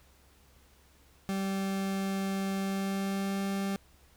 40% pulse tone with pitch glide, 194.2 to 196.23 Hz, G3 to G3, -16 to +2 cents, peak -29 dBFS, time 1.29-3.76 s, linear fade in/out 0 ms, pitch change +18 cents, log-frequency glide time 2.59-3.42 s, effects added 68 Hz sine -63 dBFS peak until 4.16 s + pink hiss -63 dBFS RMS until 4.16 s

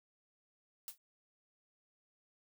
blue noise with exponential decay, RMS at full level -40 dBFS, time 0.88-0.98 s, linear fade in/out 1 ms, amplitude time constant 21 ms, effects none

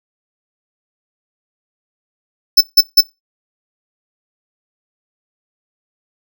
square tone bursts, 5274 Hz, E8, in tune, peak -3 dBFS, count 3, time 2.57-3.01 s, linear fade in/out 10 ms, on 40 ms, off 160 ms, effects noise-tail reverb RT60 0.2 s tail -19 dB re dry

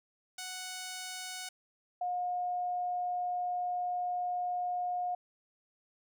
5% pulse / sine tone pair in turn, 740 / 717.3 Hz, F#5 / F5, 0 / +46 cents, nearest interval minor second, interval 54 cents, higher first, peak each -28 / -31 dBFS, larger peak first, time 0.38-1.49 / 2.01-5.15 s, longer second, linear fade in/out 5 ms, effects none

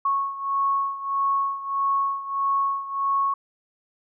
sine beating tone pair, 1102 / 1103.6 Hz, C#6 / C#6, -11 / -8 cents, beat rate 1.6 Hz, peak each -23 / -27 dBFS, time 0.05-3.34 s, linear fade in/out 5 ms, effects none

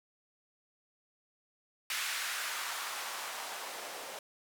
blue noise with band-pass filter sweep, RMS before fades -39 dBFS, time 1.9-4.19 s, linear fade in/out 2 ms, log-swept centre 1800 to 530 Hz, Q 1.3, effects none

